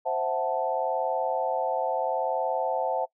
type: chord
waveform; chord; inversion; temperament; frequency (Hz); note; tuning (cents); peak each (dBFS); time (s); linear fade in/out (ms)
sine; F# half-diminished seventh; second; equal; 523.3 / 659.3 / 740 / 880; C5 / E5 / F#5 / A5; 0 / 0 / 0 / 0; -30; 0.05-3.06; 20
effects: noise-tail reverb RT60 0.1 s tail -23 dB re dry